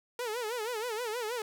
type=tone with vibrato; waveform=sawtooth; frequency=459.7 Hz; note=A#4; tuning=24 cents flat; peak=-29 dBFS; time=0.19-1.42 s; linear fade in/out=2 ms; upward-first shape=sine; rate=6.3 Hz; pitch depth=150 cents each way; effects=none